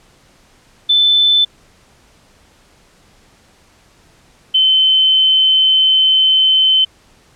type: tone pair in turn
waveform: sine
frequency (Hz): 3520 / 3068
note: A7 / G7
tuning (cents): 0 / -38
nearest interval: major second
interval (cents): 238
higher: first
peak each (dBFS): -8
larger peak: neither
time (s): 0.89-1.45 / 4.54-6.85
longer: second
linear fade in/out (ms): 10
effects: pink hiss -50 dBFS RMS until 7.35 s + low-pass 9000 Hz 12 dB/octave